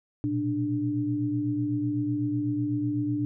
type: tone cluster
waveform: sine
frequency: 116.3 / 124.3 / 295.2 Hz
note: A#2 / B2 / D4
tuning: -4 / +12 / +9 cents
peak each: -32 / -34 / -26 dBFS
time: 0.24-3.25 s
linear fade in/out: 0 ms
effects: none